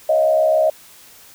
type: tone with frequency modulation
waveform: sine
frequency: 630 Hz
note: D#5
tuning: 21 cents sharp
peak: -12 dBFS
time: 0.09-0.7 s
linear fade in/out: 5 ms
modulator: 67.1 Hz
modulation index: 0.72
effects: white hiss -45 dBFS RMS until 1.34 s